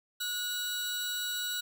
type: tone pair together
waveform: sawtooth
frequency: 1460 / 3898 Hz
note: F#6 / B7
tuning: -24 / -23 cents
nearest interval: octave + perfect fourth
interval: 1701 cents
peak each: -33 / -31 dBFS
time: 0.2-1.61 s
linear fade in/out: 10 ms
effects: none